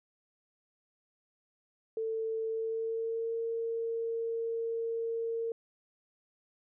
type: tone with pitch glide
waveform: sine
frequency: 445.9 to 457.9 Hz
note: A4 to A#4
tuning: +23 to -31 cents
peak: -31 dBFS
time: 1.97-5.52 s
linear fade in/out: 2 ms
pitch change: +46 cents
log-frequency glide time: 2.47-3.37 s
effects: none

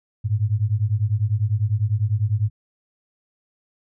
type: beating tone pair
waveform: sine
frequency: 100.8 / 110.8 Hz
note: G2 / A2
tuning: +49 / +13 cents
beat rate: 10 Hz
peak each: -21 dBFS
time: 0.24-2.5 s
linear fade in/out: 20 ms
effects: none

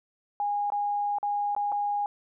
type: tone with dropouts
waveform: sine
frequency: 820 Hz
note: G#5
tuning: 22 cents flat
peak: -25 dBFS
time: 0.4-2.06 s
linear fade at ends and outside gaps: 1 ms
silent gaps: 0.702-0.721 / 1.185-1.229 / 1.55-1.564 / 1.719-1.723 s
effects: none

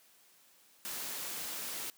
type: noise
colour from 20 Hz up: white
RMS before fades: -40 dBFS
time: 0.85-1.9 s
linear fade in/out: 0 ms
effects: white hiss -64 dBFS RMS until 1.97 s + high-pass 150 Hz 12 dB/octave

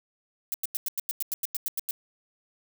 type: noise bursts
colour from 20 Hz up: violet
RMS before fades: -29 dBFS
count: 13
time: 0.52-1.909 s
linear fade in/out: 0 ms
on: 21 ms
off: 93 ms
effects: none

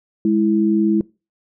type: tone pair together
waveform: sine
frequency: 207.7 / 328.8 Hz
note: G#3 / E4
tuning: 0 / -4 cents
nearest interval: minor sixth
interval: 796 cents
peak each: -16 dBFS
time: 0.25-1.01 s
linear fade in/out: 2 ms
effects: noise-tail reverb RT60 0.3 s tail -23 dB re dry

